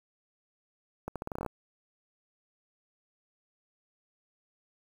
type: accelerating click train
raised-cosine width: 1 ms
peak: -21 dBFS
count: 11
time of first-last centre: 1.08-1.463 s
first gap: 77 ms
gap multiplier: 0.83
effects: 8-bit